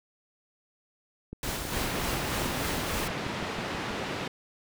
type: click train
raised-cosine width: 3 ms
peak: -25 dBFS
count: 17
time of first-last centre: 1.33-3.911 s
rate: 6.2 Hz
type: noise with tremolo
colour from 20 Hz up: pink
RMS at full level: -32 dBFS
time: 1.43-3.08 s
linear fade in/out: 2 ms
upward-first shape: sine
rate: 3.4 Hz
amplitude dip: 35%
type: band-pass noise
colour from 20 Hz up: pink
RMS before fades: -34 dBFS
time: 1.72-4.28 s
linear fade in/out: 5 ms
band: 120 to 3600 Hz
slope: 12 dB/octave
effects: none